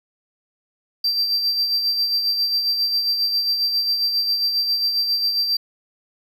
triangle tone with tremolo, 4699 Hz, D8, in tune, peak -15 dBFS, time 1.04-5.57 s, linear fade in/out 5 ms, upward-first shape sine, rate 7.4 Hz, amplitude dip 45%, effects none

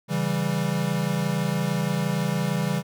square chord, C# diminished, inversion none, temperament equal, 138.59 / 164.81 / 196 Hz, C#3 / E3 / G3, 0 / 0 / 0 cents, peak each -29 / -27 / -28 dBFS, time 0.08-2.83 s, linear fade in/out 50 ms, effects none

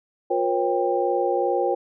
sine tone cluster, 357 / 476.6 / 539 / 793 Hz, F4 / A#4 / C#5 / G5, +38 / +38 / -49 / +20 cents, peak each -25 dBFS, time 0.3-1.75 s, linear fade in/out 10 ms, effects none

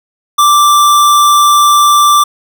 square tone, 1174.7 Hz, D6, in tune, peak -5 dBFS, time 0.38-2.24 s, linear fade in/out 10 ms, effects none

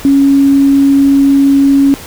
sine tone, 276.9 Hz, C#4, 2 cents flat, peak -4 dBFS, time 0.05-1.94 s, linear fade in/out 0 ms, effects pink hiss -29 dBFS RMS until 2.06 s

